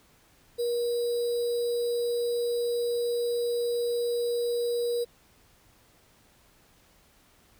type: tone with sample-and-hold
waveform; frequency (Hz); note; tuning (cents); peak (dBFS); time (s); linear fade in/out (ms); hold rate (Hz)
sine; 477.1; A#4; +40; -25; 0.58-5.05; 20; 4410
effects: pink hiss -61 dBFS RMS until 7.59 s